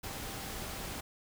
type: tone in noise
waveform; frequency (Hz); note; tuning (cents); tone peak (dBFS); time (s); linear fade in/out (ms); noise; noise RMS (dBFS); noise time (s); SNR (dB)
sine; 784; G5; 0; -52; 0.03-1.01; 10; pink; -41; 0.03-1.01; -14
effects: none